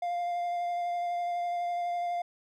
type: tone with vibrato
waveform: triangle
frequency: 700 Hz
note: F5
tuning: 4 cents sharp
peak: -27 dBFS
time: 0.02-2.22 s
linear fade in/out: 5 ms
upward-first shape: triangle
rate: 12 Hz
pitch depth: 15 cents each way
effects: none